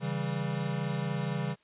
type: chord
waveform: square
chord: C# diminished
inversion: none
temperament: equal with one note detuned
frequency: 138.59 / 162.83 / 196 Hz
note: C#3 / E3 / G3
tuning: 0 / -21 / 0 cents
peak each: -34 / -35 / -37 dBFS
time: 0-1.56 s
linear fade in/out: 50 ms
effects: white hiss -67 dBFS RMS until 1.63 s + resampled to 8000 Hz